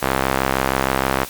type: tone with band-pass filter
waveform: sawtooth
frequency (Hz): 66.4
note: C2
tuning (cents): +26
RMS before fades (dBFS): -20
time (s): 0.02-1.25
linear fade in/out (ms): 10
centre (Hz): 1200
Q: 0.73
effects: white hiss -35 dBFS RMS until 1.29 s + Opus 48 kbps